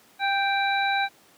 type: harmonic tone with a mistuned harmonic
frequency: 784 Hz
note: G5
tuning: in tune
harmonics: 1 / 2 / 3 / 5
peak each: -24 / -27 / -29 / -31 dBFS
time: 0.19-1.09 s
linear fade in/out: 50 ms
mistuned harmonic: 1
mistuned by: +19 cents
effects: pink hiss -56 dBFS RMS until 1.37 s + high-pass 200 Hz 12 dB/octave

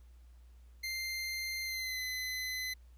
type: tone with pitch glide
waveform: 25% pulse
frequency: 2093 to 2025 Hz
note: C7 to B6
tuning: 0 to +43 cents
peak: -32 dBFS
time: 0.83-2.74 s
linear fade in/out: 10 ms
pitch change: -57 cents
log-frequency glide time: 1.63-2.02 s
effects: added 60 Hz sine -54 dBFS peak until 2.97 s + pink hiss -73 dBFS RMS until 2.97 s

